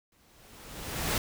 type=noise with exponential growth; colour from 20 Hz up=pink; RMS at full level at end=-27 dBFS; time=0.12-1.18 s; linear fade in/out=2 ms; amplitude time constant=230 ms; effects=none